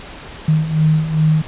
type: beating tone pair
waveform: sine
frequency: 154.4 / 156.9 Hz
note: D#3 / D#3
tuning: -13 / +15 cents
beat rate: 2.5 Hz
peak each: -18 / -13 dBFS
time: 0.48-1.42 s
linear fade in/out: 5 ms
effects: pink hiss -34 dBFS RMS until 1.47 s + resampled to 8000 Hz